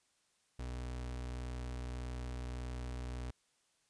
35% pulse tone, 61.7 Hz, B1, 1 cent flat, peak -38 dBFS, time 0.59-3.31 s, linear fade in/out 5 ms, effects white hiss -75 dBFS RMS until 3.89 s + resampled to 22050 Hz

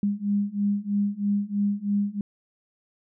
sine beating tone pair, 201.5 / 204.6 Hz, G3 / G#3, +48 / -26 cents, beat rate 3.1 Hz, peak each -26 / -25 dBFS, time 0.03-2.21 s, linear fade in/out 2 ms, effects none

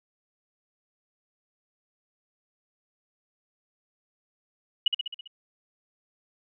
sine tone with echo, 2917 Hz, F#7, 25 cents flat, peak -17 dBFS, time 4.86-4.88 s, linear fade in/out 5 ms, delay 66 ms, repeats 6, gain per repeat -4 dB, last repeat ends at 5.276 s, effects none

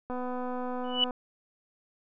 click train, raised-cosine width 1 ms, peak -23 dBFS, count 253, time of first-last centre 0.1-1.108 s, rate 250 Hz
sine tone with exponential growth, 2960 Hz, F#7, in tune, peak -18 dBFS, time 0.84-1.04 s, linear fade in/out 2 ms, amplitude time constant 43 ms
effects none

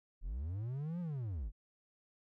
triangle linear two-way sweep, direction up then down, 33.59 to 180.1 to 39.5 Hz, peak -35 dBFS, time 0.21-1.52 s, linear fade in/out 50 ms, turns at 1 s, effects none

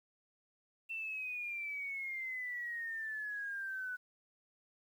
sine exponential sweep, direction down, 2700 to 1480 Hz, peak -38 dBFS, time 0.89-3.97 s, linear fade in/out 20 ms, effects 11-bit

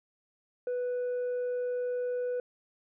sine tone with tanh clipping, 493.9 Hz, B4, in tune, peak -30 dBFS, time 0.67-2.4 s, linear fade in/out 2 ms, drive 2 dB, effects none

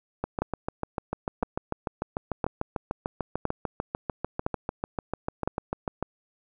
two click trains, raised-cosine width 1 ms, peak -14 / -11 dBFS, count 40 / 6, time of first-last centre 0.24-6.026 / 0.42-5.476 s, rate 6.74 / 0.989 Hz, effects none

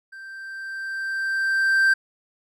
triangle tone with level ramp, 1568 Hz, G6, in tune, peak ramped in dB -36 to -12 dBFS, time 0.12-1.94 s, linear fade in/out 10 ms, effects none

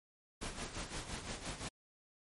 pink noise with tremolo, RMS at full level -41 dBFS, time 0.41-1.69 s, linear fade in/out 10 ms, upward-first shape sine, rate 5.8 Hz, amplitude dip 65%, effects MP3 48 kbps

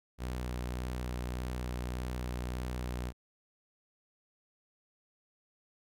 sawtooth tone with vibrato, 61.74 Hz, B1, in tune, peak -31 dBFS, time 0.18-3.13 s, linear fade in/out 50 ms, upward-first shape sine, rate 1.7 Hz, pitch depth 15 cents each way, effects none

